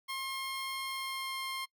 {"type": "tone with pitch glide", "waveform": "15% pulse", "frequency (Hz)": [1069, 1062.2], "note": ["C6", "C6"], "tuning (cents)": [37, 26], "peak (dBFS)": -29, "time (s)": [0.08, 1.66], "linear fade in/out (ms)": 20, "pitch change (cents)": -11, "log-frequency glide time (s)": [0.79, 1.47], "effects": ["noise-tail reverb RT60 0.1 s tail -24 dB re dry", "MP3 96 kbps"]}